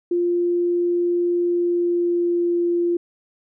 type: tone with pitch glide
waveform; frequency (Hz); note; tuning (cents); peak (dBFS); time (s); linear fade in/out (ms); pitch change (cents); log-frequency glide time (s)
sine; 349.2 to 346; F4 to F4; 0 to -16; -17; 0.11-2.97; 5; -16; 1.42-2.65
effects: none